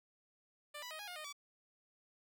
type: tone with pitch steps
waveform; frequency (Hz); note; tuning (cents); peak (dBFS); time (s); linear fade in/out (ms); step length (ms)
10% pulse; 592 / 986 / 626 / 825 / 714 / 615 / 1147; D5 / B5 / D#5 / G#5 / F5 / D#5 / D6; +14 / -3 / +10 / -12 / +38 / -20 / -41; -37; 0.74-1.328; 10; 84
effects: none